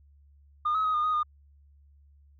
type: tone with pitch steps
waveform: sine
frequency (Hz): 1217 / 1280 / 1259 / 1218 / 1247 / 1218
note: D#6 / D#6 / D#6 / D#6 / D#6 / D#6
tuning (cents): -39 / +49 / +20 / -37 / +3 / -37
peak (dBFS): -22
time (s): 0.65-1.232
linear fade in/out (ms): 10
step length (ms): 97
effects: tanh soft clip ceiling -21 dBFS + added 71 Hz sine -55 dBFS peak until 2.39 s